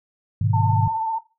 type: chord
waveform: sine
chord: G# minor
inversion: none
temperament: equal with one note detuned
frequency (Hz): 103.83 / 124.76 / 155.56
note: G#2 / B2 / D#3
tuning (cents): 0 / +18 / 0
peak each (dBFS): -19 / -23 / -25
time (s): 0.41-0.88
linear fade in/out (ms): 5
type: tone with vibrato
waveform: sine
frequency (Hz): 894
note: A5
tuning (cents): +27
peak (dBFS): -21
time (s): 0.53-1.19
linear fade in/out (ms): 10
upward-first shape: triangle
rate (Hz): 16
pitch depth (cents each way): 43
effects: noise-tail reverb RT60 0.3 s tail -18 dB re dry